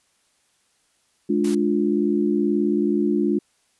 sine chord, D diminished, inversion second, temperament just, 211.4 / 293.7 / 352.4 Hz, Ab3 / D4 / F4, +31 / 0 / +16 cents, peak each -22 dBFS, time 1.29-3.39 s, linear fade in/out 10 ms
white noise, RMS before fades -35 dBFS, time 1.44-1.55 s, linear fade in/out 5 ms
effects white hiss -65 dBFS RMS until 3.79 s + resampled to 24000 Hz

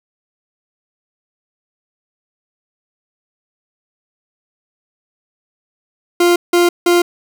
40% pulse tone bursts, 349.2 Hz, F4, in tune, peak -8 dBFS, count 3, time 6.2-7.02 s, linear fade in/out 5 ms, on 160 ms, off 170 ms, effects none

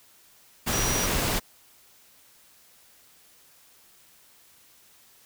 sine tone in noise, 5800 Hz, F#8, 35 cents flat, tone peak -29 dBFS, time 0.72-1.07 s, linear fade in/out 20 ms, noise pink, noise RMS -26 dBFS, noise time 0.66-1.4 s, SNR -6 dB, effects white hiss -57 dBFS RMS until 5.25 s

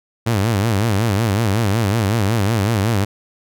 sawtooth tone with vibrato, 106.5 Hz, G#2, 44 cents sharp, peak -11 dBFS, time 0.26-3.05 s, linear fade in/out 10 ms, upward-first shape sine, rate 5.4 Hz, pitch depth 180 cents each way, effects none

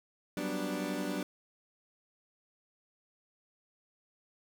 30% pulse chord, G major seventh, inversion third, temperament equal, 185 / 196 / 246.9 / 293.7 Hz, F#3 / G3 / B3 / D4, 0 / 0 / 0 / 0 cents, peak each -37 / -38 / -38 / -34 dBFS, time 0.37-1.23 s, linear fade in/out 2 ms, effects none

